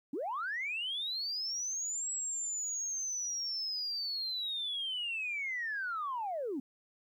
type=linear two-way sweep; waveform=sine; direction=up then down; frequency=242.4 to 7760 to 242.4 Hz; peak=-33 dBFS; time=0.13-6.6 s; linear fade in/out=5 ms; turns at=2.11 s; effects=tanh soft clip ceiling -29 dBFS + 12-bit